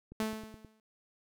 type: click train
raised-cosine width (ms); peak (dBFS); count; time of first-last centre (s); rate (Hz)
3; -35; 6; 0.12-0.647; 9.48
type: tone with exponential decay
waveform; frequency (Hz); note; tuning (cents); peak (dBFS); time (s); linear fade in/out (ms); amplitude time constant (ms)
sawtooth; 218.3; A3; -13; -25; 0.2-0.8; 2; 130
effects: none